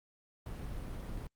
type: noise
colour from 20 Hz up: brown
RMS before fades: -41 dBFS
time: 0.46-1.27 s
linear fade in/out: 2 ms
effects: Opus 32 kbps